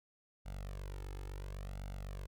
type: tone with flanger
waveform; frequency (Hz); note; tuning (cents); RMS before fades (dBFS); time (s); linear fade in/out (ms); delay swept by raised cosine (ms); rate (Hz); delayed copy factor
sawtooth; 47.92; G1; -39; -44; 0.45-2.27; 20; 1.4 to 2.34; 0.71; +0.95
effects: none